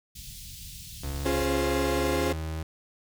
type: band-stop noise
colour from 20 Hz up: pink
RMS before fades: -42 dBFS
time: 0.15-1.46 s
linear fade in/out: 10 ms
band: 150 to 3200 Hz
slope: 24 dB/octave
type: tone with pitch glide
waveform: 35% pulse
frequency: 69.3 to 79.6 Hz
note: C#2 to D#2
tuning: 0 to +40 cents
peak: -29 dBFS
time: 1.03-2.63 s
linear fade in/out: 5 ms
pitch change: +240 cents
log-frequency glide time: 1.91-2.26 s
type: chord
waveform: 35% pulse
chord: Db major seventh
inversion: none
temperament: equal with one note detuned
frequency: 273.5 / 349.2 / 415.3 / 523.3 Hz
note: Db4 / F4 / Ab4 / C5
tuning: -23 / 0 / 0 / 0 cents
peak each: -29 dBFS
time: 1.25-2.33 s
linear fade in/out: 10 ms
effects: none